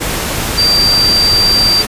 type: tone in noise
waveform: sine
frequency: 4699 Hz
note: D8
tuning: in tune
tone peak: -8 dBFS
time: 0.57-1.83 s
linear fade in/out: 20 ms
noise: pink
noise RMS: -17 dBFS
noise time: 0-1.87 s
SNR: +6 dB
effects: resampled to 32000 Hz